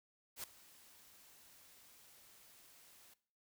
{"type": "noise with ADSR envelope", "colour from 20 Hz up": "white", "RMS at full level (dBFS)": -43, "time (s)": [0.36, 3.14], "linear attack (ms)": 77, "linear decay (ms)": 3, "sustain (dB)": -20, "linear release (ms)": 6, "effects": ["noise-tail reverb RT60 0.5 s tail -18 dB re dry"]}